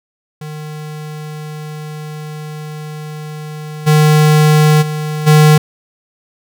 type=tone with level steps; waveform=square; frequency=152.6 Hz; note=D#3; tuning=33 cents flat; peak=-25 / -7 / -18 / -5 dBFS; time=0.41-5.58 s; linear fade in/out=5 ms; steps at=3.86 / 4.81 / 5.26 s; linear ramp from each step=20 ms; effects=none